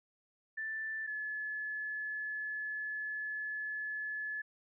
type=tone pair in turn; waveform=sine; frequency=1764 / 1716.8 Hz; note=A6 / A6; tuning=+4 / -43 cents; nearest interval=unison; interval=47 cents; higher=first; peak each=-36 / -36 dBFS; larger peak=neither; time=0.57-1.07 / 1.07-4.42 s; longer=second; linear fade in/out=10 ms; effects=none

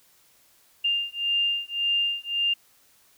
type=beating tone pair; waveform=sine; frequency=2800 / 2801.8 Hz; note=F7 / F7; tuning=+4 / +5 cents; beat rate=1.8 Hz; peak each=-26 dBFS; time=0.84-2.54 s; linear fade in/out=10 ms; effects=white hiss -60 dBFS RMS until 3.17 s

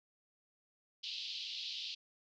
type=band-pass noise; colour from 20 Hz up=white; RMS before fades=-43 dBFS; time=1.03-1.95 s; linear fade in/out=10 ms; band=2800 to 4700 Hz; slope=48 dB/octave; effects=none

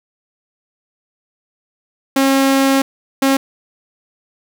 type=tone bursts at uneven times; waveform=sawtooth; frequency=270.8 Hz; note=C#4; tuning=40 cents flat; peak=-7 dBFS; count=2; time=2.16-2.82 / 3.22-3.37 s; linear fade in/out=5 ms; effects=none

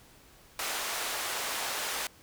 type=band-pass noise; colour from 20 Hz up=pink; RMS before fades=-34 dBFS; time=0.59-2.07 s; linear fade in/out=2 ms; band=680 to 15000 Hz; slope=12 dB/octave; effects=pink hiss -57 dBFS RMS until 2.22 s

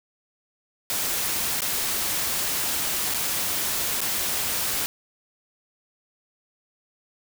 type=noise with dropouts; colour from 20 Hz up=white; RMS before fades=-26 dBFS; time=0.9-4.86 s; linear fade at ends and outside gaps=0 ms; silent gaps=1.606-1.619 / 3.139-3.145 / 4.006-4.015 s; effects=none

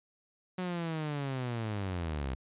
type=linear sweep; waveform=sawtooth; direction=down; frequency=185 to 61.9 Hz; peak=-29 dBFS; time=0.58-2.35 s; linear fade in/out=5 ms; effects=resampled to 8000 Hz

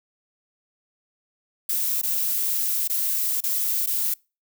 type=noise with dropouts; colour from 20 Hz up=violet; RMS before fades=-24 dBFS; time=1.69-4.14 s; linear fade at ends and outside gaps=5 ms; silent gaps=2.016-2.032 / 2.877-2.897 / 3.406-3.437 / 3.862-3.871 s; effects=noise-tail reverb RT60 0.3 s tail -26 dB re dry

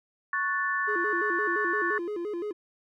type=chord; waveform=sine; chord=F# minor; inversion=second; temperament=equal; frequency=1108.7 / 1480 / 1760 Hz; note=C#6 / F#6 / A6; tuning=0 / 0 / 0 cents; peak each=-30 / -33 / -28 dBFS; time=0.33-1.98 s; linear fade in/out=2 ms
type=tone with vibrato; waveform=triangle; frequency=380 Hz; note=F#4; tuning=46 cents sharp; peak=-28 dBFS; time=0.87-2.53 s; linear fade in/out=20 ms; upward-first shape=square; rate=5.8 Hz; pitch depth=170 cents each way
effects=none

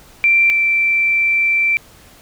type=tone pair in turn; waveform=sine; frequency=2355 / 2342 Hz; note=D7 / D7; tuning=+4 / -5 cents; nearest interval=unison; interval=9 cents; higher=first; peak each=-9 / -12 dBFS; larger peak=first; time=0.24-0.5 / 0.5-1.77 s; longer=second; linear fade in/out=0 ms; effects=pink hiss -45 dBFS RMS until 2.21 s

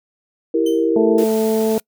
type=chord; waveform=sine; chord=E diminished; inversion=none; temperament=equal with one note detuned; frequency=329.6 / 389.7 / 466.2 Hz; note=E4 / G4 / Bb4; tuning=0 / -10 / 0 cents; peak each=-17 / -22 / -17 dBFS; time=0.54-1.24 s; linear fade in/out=5 ms
type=tone with exponential decay; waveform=sawtooth; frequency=3076 Hz; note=G7; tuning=33 cents flat; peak=-25 dBFS; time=0.66-0.9 s; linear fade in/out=5 ms; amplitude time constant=51 ms
type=harmonic tone; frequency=220 Hz; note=A3; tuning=in tune; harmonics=1 / 2 / 3 / 4; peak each=-19 / -16 / -24 / -31 dBFS; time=0.96-1.78 s; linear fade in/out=2 ms
type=noise; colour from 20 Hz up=white; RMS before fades=-33 dBFS; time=1.18-1.8 s; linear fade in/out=2 ms
effects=noise-tail reverb RT60 0.1 s tail -26 dB re dry

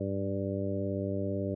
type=harmonic tone with a mistuned harmonic; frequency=98 Hz; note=G2; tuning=in tune; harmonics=1 / 2 / 3 / 4 / 5 / 6; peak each=-35 / -36 / -37 / -38 / -40 / -37 dBFS; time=0-1.55 s; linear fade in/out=10 ms; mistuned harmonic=1; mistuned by=+33 cents; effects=none

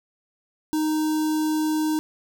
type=tone with notch filter; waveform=square; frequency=309.9 Hz; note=D#4; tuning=7 cents flat; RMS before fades=-23 dBFS; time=0.73-1.99 s; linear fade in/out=0 ms; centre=2200 Hz; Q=0.74; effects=none

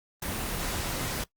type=noise; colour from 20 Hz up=pink; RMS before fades=-32 dBFS; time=0.22-1.24 s; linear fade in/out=5 ms; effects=noise-tail reverb RT60 0.1 s tail -19 dB re dry + Opus 32 kbps

